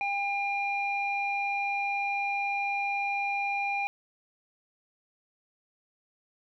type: tone with low-pass filter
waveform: square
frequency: 802 Hz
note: G5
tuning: 39 cents sharp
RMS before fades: -30 dBFS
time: 0.01-3.87 s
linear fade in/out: 0 ms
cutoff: 2200 Hz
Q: 4.9
effects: none